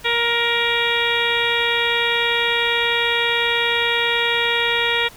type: harmonic tone with a mistuned harmonic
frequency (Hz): 470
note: A#4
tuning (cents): +14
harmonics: 1 / 2 / 3 / 4 / 5 / 6 / 7 / 8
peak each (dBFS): -25 / -26 / -27 / -23 / -23 / -28 / -24 / -27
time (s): 0.04-5.09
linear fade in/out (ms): 20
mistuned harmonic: 7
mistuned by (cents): +21
effects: pink hiss -43 dBFS RMS until 5.16 s